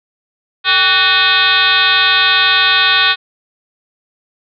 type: tone with frequency modulation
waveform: sine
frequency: 2536 Hz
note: D#7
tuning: 32 cents sharp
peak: -8 dBFS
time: 0.64-3.16 s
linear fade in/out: 50 ms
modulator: 350 Hz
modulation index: 4.1
effects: none